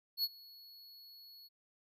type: tone with ADSR envelope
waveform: square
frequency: 4367 Hz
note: C#8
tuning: 27 cents flat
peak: -30 dBFS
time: 0.17-1.49 s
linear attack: 67 ms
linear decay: 40 ms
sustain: -24 dB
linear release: 29 ms
effects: none